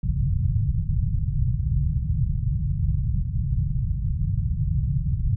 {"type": "low-pass noise", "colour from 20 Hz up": "white", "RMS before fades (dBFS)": -23, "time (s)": [0.03, 5.36], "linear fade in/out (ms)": 5, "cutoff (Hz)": 150, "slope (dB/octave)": 48, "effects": []}